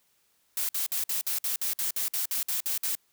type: noise bursts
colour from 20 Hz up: blue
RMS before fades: -29 dBFS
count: 14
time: 0.57-2.952 s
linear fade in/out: 2 ms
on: 120 ms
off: 54 ms
effects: white hiss -69 dBFS RMS until 3.12 s